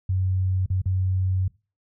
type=tone with dropouts; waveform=sine; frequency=93.5 Hz; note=F#2; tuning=19 cents sharp; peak=-20 dBFS; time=0.09-1.48 s; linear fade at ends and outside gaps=5 ms; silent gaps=0.661-0.701 / 0.817-0.857 s; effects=noise-tail reverb RT60 0.3 s tail -21 dB re dry